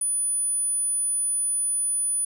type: tone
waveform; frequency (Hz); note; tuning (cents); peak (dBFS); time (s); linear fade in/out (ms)
sine; 9900; D#9; -10; -22; 0.01-2.25; 5
effects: none